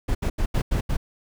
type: noise bursts at uneven times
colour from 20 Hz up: brown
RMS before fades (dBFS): -22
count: 6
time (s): 0.08-0.15 / 0.22-0.3 / 0.38-0.46 / 0.54-0.62 / 0.71-0.81 / 0.89-0.97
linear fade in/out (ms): 10
effects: none